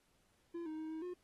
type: tone with pitch steps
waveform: triangle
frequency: 340.2 / 312.4 / 315.2 / 317.9 / 358.4 Hz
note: F4 / D#4 / D#4 / D#4 / F4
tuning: -45 / +7 / +23 / +37 / +45 cents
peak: -39 dBFS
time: 0.54-1.14 s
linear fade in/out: 10 ms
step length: 120 ms
effects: pink hiss -75 dBFS RMS until 1.23 s + AAC 32 kbps